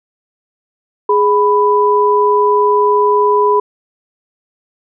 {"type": "tone pair together", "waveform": "sine", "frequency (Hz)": [415.3, 992], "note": ["G#4", "B5"], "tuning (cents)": [0, 7], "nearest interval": "octave + minor third", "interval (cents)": 1507, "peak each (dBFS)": -11, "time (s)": [1.09, 3.6], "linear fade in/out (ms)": 5, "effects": []}